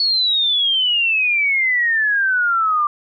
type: exponential sweep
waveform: sine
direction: down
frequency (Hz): 4435 to 1177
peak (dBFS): -14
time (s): 0-2.87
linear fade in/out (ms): 2
effects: none